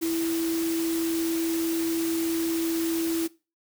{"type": "tone in noise", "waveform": "sine", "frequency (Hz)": 330, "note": "E4", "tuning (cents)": 2, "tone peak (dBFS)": -24, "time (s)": [0.01, 3.28], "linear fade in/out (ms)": 20, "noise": "white", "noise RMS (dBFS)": -35, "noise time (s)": [0.01, 3.28], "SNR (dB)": 8, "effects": ["noise-tail reverb RT60 0.3 s tail -20 dB re dry"]}